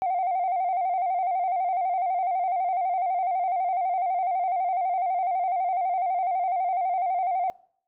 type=tone with vibrato; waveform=sine; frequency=732 Hz; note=F#5; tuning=19 cents flat; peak=-21 dBFS; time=0.02-7.5 s; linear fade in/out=0 ms; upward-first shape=square; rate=12 Hz; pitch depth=67 cents each way; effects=noise-tail reverb RT60 0.6 s tail -23 dB re dry + tanh soft clip ceiling -20 dBFS